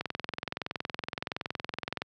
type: click train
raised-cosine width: 0.3 ms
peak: -16 dBFS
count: 44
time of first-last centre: 0.01-2.019 s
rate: 21.4 Hz
effects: high-pass 100 Hz 12 dB/octave